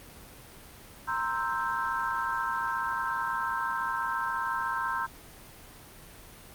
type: chord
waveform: sine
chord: C dominant seventh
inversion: third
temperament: equal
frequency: 932.3 / 1046.5 / 1318.5 / 1568 Hz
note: Bb5 / C6 / E6 / G6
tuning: 0 / 0 / 0 / 0 cents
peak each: -33 dBFS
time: 1.07-5.07 s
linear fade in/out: 20 ms
effects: pink hiss -49 dBFS RMS until 6.54 s + Opus 32 kbps